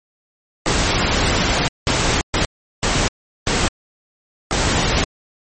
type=noise bursts at uneven times; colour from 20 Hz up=pink; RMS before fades=-17 dBFS; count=6; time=0.66-1.68 / 1.87-2.21 / 2.34-2.45 / 2.83-3.08 / 3.47-3.68 / 4.51-5.04 s; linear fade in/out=0 ms; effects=MP3 32 kbps

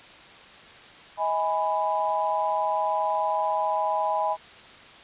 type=tone cluster; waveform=sine; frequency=634 / 828 / 993 Hz; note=D#5 / G#5 / B5; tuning=+32 / -5 / +9 cents; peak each=-28 / -26 / -27 dBFS; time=1.17-4.37 s; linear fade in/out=50 ms; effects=white hiss -47 dBFS RMS until 5.03 s + resampled to 8000 Hz

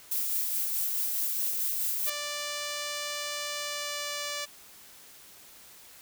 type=noise with tremolo; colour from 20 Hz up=violet; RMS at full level=-29 dBFS; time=0.11-2.1 s; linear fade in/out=5 ms; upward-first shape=sine; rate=4.7 Hz; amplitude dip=25%
type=tone with pitch glide; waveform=5% pulse; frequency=587.3 to 582.9 Hz; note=D5 to D5; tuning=0 to -13 cents; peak=-21 dBFS; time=2.06-4.46 s; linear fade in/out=20 ms; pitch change=-13 cents; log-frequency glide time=3.56-4.33 s
effects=white hiss -52 dBFS RMS until 6.01 s

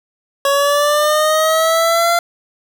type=linear sweep; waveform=25% pulse; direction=up; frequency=555 to 690 Hz; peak=-8 dBFS; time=0.45-2.19 s; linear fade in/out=2 ms; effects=none

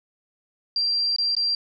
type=tone with dropouts; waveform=sine; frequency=4729 Hz; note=D8; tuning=11 cents sharp; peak=-20 dBFS; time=0.76-1.55 s; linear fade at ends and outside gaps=2 ms; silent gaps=1.163-1.184 / 1.351-1.366 s; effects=none

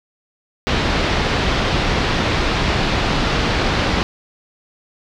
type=low-pass noise; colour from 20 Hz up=pink; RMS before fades=-18 dBFS; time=0.67-4.03 s; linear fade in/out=0 ms; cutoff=4600 Hz; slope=24 dB/octave; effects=none

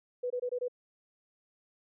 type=tone bursts; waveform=sine; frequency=493.9 Hz; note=B4; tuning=in tune; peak=-30 dBFS; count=5; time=0.23-0.683 s; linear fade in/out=10 ms; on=73 ms; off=22 ms; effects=none

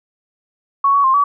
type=tone with pitch steps; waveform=sine; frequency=1111 / 1124 / 1057 / 1141 Hz; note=C#6 / C#6 / C6 / C#6; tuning=+4 / +24 / +17 / +50 cents; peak=-10 dBFS; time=0.84-1.24 s; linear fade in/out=5 ms; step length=100 ms; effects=none

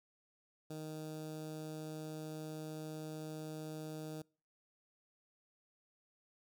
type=tone with notch filter; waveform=15% pulse; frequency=155.56 Hz; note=D#3; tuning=in tune; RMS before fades=-45 dBFS; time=0.7-4.22 s; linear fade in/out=5 ms; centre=2000 Hz; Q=0.64; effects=noise-tail reverb RT60 0.4 s tail -26 dB re dry

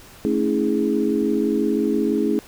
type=chord; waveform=sine; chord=A major seventh; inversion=none; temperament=equal with one note detuned; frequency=220 / 277.2 / 323.2 / 415.3 Hz; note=A3 / C#4 / E4 / G#4; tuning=0 / 0 / -34 / 0 cents; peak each=-23 dBFS; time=0.25-2.39 s; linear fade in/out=0 ms; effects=pink hiss -45 dBFS RMS until 2.47 s

